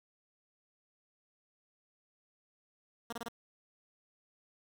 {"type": "tone bursts", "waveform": "10% pulse", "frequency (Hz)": 233.1, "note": "A#3", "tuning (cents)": 0, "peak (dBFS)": -30, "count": 4, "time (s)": [3.1, 3.285], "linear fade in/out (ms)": 2, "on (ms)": 26, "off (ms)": 27, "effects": []}